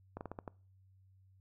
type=slowing click train; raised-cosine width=1 ms; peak=-28 dBFS; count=6; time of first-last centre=0.17-0.478 s; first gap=39 ms; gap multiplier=1.23; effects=noise-tail reverb RT60 0.4 s tail -23 dB re dry + added 95 Hz sine -62 dBFS peak until 1.4 s